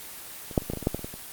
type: clicks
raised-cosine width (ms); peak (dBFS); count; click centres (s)
2; -25 / -6 / -26 / -16 / -15 / -19 / -22 / -8 / -15 / -25 / -20 / -25; 12; 0.512 / 0.578 / 0.621 / 0.7 / 0.735 / 0.773 / 0.827 / 0.871 / 0.946 / 0.993 / 1.045 / 1.14
effects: white hiss -41 dBFS RMS until 1.32 s + Opus 24 kbps